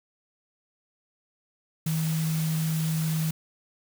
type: tone in noise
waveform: sine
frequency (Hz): 159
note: D#3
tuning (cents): +38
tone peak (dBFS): -24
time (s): 1.86-3.31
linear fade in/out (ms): 5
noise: white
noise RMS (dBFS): -37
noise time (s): 1.86-3.31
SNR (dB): +10
effects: none